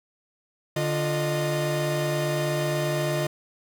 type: tone cluster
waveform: 45% pulse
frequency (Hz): 146.9 / 350.5 / 616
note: D3 / F4 / D#5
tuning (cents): +1 / +6 / -17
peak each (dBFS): -27 / -30 / -28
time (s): 0.76-3.27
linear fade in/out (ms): 5
effects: none